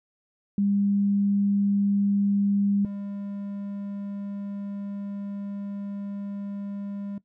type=tone pair in turn; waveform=sine / triangle; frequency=200.8 / 200.8 Hz; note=G3 / G3; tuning=+42 / +42 cents; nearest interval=unison; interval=0 cents; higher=neither; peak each=-20 / -29 dBFS; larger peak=first; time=0.58-2.85 / 2.85-7.18 s; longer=second; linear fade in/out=2 ms; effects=noise-tail reverb RT60 0.1 s tail -17 dB re dry